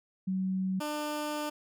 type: tone pair in turn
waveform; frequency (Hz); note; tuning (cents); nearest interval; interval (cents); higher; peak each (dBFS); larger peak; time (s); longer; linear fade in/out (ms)
sine / 15% pulse; 188.4 / 299.1; F#3 / D4; +32 / +32; minor sixth; 800; second; -28 / -26; second; 0.27-0.8 / 0.8-1.5; second; 10
effects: none